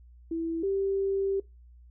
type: tone pair in turn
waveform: sine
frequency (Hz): 329.6 / 391.1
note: E4 / G4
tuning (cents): 0 / -4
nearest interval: minor third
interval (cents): 296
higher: second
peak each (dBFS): -28 / -25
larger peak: second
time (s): 0.31-0.63 / 0.63-1.4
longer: second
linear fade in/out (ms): 5
effects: noise-tail reverb RT60 0.2 s tail -21 dB re dry + added 60 Hz sine -50 dBFS peak until 1.9 s